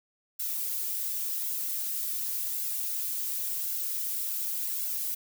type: noise with flanger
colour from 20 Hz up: violet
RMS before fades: -32 dBFS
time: 0.39-5.15 s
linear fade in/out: 10 ms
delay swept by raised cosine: 1.6 to 5.7 ms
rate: 0.9 Hz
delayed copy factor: -0.85
effects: none